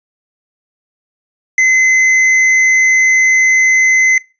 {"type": "tone with hard clipping", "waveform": "sine", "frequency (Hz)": 2048, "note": "C7", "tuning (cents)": -38, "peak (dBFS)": -8, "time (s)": [1.58, 4.18], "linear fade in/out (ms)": 2, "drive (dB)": 7, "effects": ["noise-tail reverb RT60 0.3 s tail -23 dB re dry", "resampled to 16000 Hz"]}